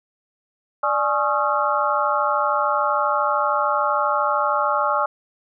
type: tone cluster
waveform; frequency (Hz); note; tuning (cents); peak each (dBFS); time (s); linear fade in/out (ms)
sine; 591 / 840 / 1094 / 1253 / 1366; D5 / G#5 / C#6 / D#6 / F6; +11 / +19 / -23 / +12 / -39; -24; 0.83-5.06; 5
effects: none